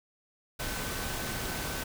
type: tone in noise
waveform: sine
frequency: 1523 Hz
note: F#6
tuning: 50 cents sharp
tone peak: -44 dBFS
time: 0.59-1.84 s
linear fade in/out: 10 ms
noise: pink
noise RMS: -35 dBFS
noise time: 0.59-1.84 s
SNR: -12 dB
effects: none

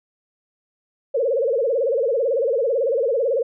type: tone with vibrato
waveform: sine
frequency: 503 Hz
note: B4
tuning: 32 cents sharp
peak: -17 dBFS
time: 1.14-3.43 s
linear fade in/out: 10 ms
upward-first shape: sine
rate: 18 Hz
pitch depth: 210 cents each way
effects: none

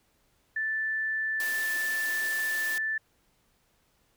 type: tone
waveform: sine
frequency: 1760 Hz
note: A6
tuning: in tune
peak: -27 dBFS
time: 0.56-2.98 s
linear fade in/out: 5 ms
type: high-pass noise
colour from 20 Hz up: white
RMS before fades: -38 dBFS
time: 1.4-2.78 s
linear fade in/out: 0 ms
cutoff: 230 Hz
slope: 96 dB/octave
effects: pink hiss -69 dBFS RMS until 4.16 s

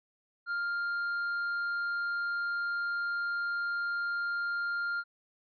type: tone with tanh clipping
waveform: sine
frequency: 1400 Hz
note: F6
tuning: 4 cents sharp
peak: -31 dBFS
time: 0.46-5.04 s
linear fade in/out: 50 ms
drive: 4 dB
effects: resampled to 11025 Hz

